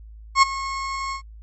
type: tone with ADSR envelope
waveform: 35% pulse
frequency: 1087 Hz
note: C#6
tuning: 34 cents flat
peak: -7 dBFS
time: 0.35-1.22 s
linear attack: 74 ms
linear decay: 14 ms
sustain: -17 dB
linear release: 88 ms
effects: added 54 Hz sine -39 dBFS peak until 1.42 s + MP3 32 kbps